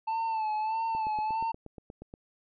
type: tone with vibrato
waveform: triangle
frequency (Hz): 880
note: A5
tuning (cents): 0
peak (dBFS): -26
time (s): 0.07-1.52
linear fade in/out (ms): 10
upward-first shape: sine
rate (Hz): 1.6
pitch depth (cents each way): 53
type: click train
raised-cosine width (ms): 2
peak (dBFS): -30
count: 11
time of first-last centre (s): 0.95-2.139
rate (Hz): 8.41
effects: resampled to 11025 Hz